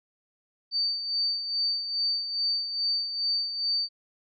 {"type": "tone with tremolo", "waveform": "sine", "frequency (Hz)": 4594, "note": "D8", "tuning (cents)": -39, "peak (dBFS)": -23, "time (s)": [0.71, 3.89], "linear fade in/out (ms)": 50, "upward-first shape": "sine", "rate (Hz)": 2.4, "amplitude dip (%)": 60, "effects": []}